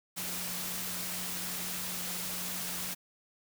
sine tone in noise, 180 Hz, F#3, 47 cents flat, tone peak -46 dBFS, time 0.16-2.95 s, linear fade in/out 20 ms, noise white, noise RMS -37 dBFS, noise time 0.16-2.95 s, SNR -12 dB, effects none

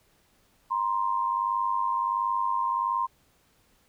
sine tone pair together, 945.1 / 1046.5 Hz, A#5 / C6, +24 / 0 cents, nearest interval major second, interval 176 cents, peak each -28 / -26 dBFS, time 0.7-3.07 s, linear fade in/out 20 ms, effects pink hiss -65 dBFS RMS until 3.88 s

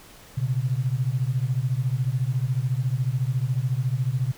sine beating tone pair, 122 / 136 Hz, B2 / C#3, -21 / -33 cents, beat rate 14 Hz, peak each -24 / -25 dBFS, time 0.37-4.32 s, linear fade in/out 10 ms, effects pink hiss -48 dBFS RMS until 4.37 s

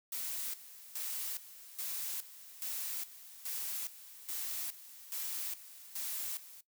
blue noise with tremolo, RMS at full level -39 dBFS, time 0.12-6.61 s, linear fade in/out 5 ms, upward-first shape square, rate 1.2 Hz, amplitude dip 80%, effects noise-tail reverb RT60 0.1 s tail -17 dB re dry

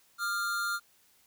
square tone pair together, 1207 / 1396.9 Hz, D6 / F6, +47 / 0 cents, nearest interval minor third, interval 253 cents, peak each -38 / -31 dBFS, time 0.18-0.8 s, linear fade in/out 50 ms, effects white hiss -65 dBFS RMS until 1.26 s

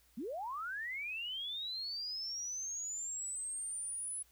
sine linear sweep, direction up, 196 to 10230 Hz, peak -38 dBFS, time 0.17-4.23 s, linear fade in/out 10 ms, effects added 60 Hz sine -70 dBFS peak until 4.31 s + white hiss -69 dBFS RMS until 4.31 s

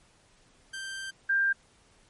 sawtooth / sine tone pair in turn, 1569 / 1590 Hz, G6 / G6, +1 / +24 cents, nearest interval unison, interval 23 cents, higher second, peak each -32 / -22 dBFS, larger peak second, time 0.73-1.11 / 1.29-1.53 s, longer first, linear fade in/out 10 ms, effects pink hiss -62 dBFS RMS until 2.09 s + MP3 48 kbps

